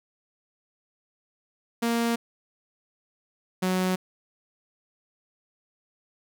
sawtooth tone pair in turn, 233.1 / 185.01 Hz, A#3 / F#3, 0 / 0 cents, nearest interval major third, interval 400 cents, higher first, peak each -19 dBFS, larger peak neither, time 1.82-2.16 / 3.62-3.96 s, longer neither, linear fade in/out 10 ms, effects none

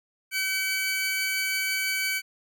sawtooth tone pair together, 1522 / 2280 Hz, F#6 / C#7, +48 / +48 cents, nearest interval perfect fifth, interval 700 cents, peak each -28 / -23 dBFS, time 0.31-2.22 s, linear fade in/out 50 ms, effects none

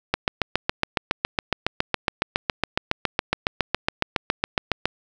click train, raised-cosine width 0.3 ms, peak -3 dBFS, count 35, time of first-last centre 0.14-4.856 s, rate 7.21 Hz, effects none

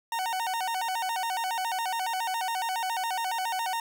40% pulse tone with vibrato, 830.6 Hz, G#5, in tune, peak -27 dBFS, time 0.12-3.8 s, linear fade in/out 2 ms, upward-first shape square, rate 7.2 Hz, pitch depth 180 cents each way, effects none

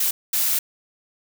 blue noise bursts at uneven times, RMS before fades -21 dBFS, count 2, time 0-0.11 / 0.33-0.59 s, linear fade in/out 5 ms, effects none

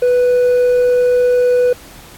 sine tone with hard clipping, 493.9 Hz, B4, in tune, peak -10 dBFS, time 0.02-1.73 s, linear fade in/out 5 ms, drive 2 dB, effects pink hiss -39 dBFS RMS until 2.17 s + AAC 64 kbps

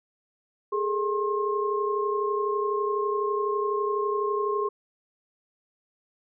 sine tone cluster, 412 / 444 / 1069 Hz, G#4 / A4 / C6, -14 / +16 / +37 cents, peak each -26 / -33 / -28 dBFS, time 0.72-4.69 s, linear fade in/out 10 ms, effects none

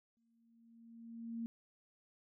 sine tone with exponential growth, 230.3 Hz, A#3, 21 cents flat, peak -37 dBFS, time 0.17-1.46 s, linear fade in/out 0 ms, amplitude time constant 280 ms, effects none

